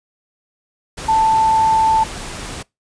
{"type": "tone in noise", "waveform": "sine", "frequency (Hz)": 884, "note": "A5", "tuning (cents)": 8, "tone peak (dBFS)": -11, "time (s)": [1.08, 2.04], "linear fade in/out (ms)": 10, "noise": "pink", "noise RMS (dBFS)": -29, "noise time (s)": [0.97, 2.63], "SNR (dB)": 15, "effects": ["noise-tail reverb RT60 0.2 s tail -24 dB re dry", "resampled to 22050 Hz"]}